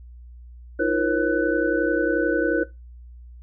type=tone cluster; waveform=sine; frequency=313.4 / 344.6 / 475.9 / 539 / 1497 Hz; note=D#4 / F4 / A#4 / C#5 / F#6; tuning=+13 / -23 / +36 / -49 / +20 cents; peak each=-25 dBFS; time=0.79-2.64 s; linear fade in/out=10 ms; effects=noise-tail reverb RT60 0.2 s tail -18 dB re dry + added 60 Hz sine -40 dBFS peak until 3.42 s